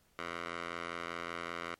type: tone with band-pass filter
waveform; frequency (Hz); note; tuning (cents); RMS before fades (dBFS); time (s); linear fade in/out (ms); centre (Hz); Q
10% pulse; 85.2; F2; -42; -41; 0.19-1.75; 0; 1600; 1.2
effects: pink hiss -70 dBFS RMS until 1.79 s + MP3 64 kbps